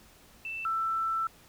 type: tone pair in turn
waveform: sine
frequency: 2660 / 1330 Hz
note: E7 / E6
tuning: +15 / +15 cents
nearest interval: octave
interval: 1200 cents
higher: first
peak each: -34 / -27 dBFS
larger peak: second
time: 0.45-0.65 / 0.65-1.27 s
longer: second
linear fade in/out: 2 ms
effects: pink hiss -57 dBFS RMS until 1.48 s